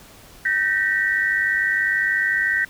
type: tone cluster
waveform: sine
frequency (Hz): 1553 / 1833 / 1933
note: G6 / A#6 / B6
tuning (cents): -17 / -30 / -38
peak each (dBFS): -22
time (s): 0.45-2.65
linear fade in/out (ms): 5
effects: pink hiss -46 dBFS RMS until 2.69 s